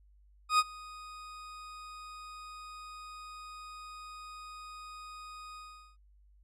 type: tone with ADSR envelope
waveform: 40% pulse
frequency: 1244.5 Hz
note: D#6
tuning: in tune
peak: -20 dBFS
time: 0.49-5.97 s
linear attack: 99 ms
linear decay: 40 ms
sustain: -24 dB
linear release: 410 ms
effects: added 50 Hz sine -59 dBFS peak until 6.43 s + low-pass 9000 Hz 12 dB/octave